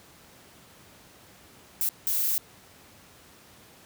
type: noise bursts at uneven times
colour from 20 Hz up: violet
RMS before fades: -26 dBFS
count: 2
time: 1.81-1.89 / 2.07-2.38 s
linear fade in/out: 0 ms
effects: pink hiss -53 dBFS RMS until 3.85 s + high-pass 80 Hz 12 dB/octave